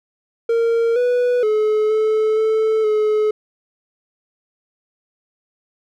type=tone with pitch steps; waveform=triangle; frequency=461.7 / 491.5 / 428.7 / 434.4 / 438.8 / 427.4 Hz; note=A#4 / B4 / A4 / A4 / A4 / G#4; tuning=-17 / -8 / -45 / -22 / -5 / +50 cents; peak=-12 dBFS; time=0.49-3.31 s; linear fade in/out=5 ms; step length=470 ms; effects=none